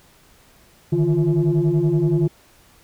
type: tone cluster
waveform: sine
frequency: 147.9 / 158.5 / 348.2 Hz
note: D3 / D#3 / F4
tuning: +13 / +32 / -5 cents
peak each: -18 dBFS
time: 0.92-2.28 s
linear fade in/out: 10 ms
effects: tanh soft clip ceiling -11 dBFS + pink hiss -53 dBFS RMS until 2.83 s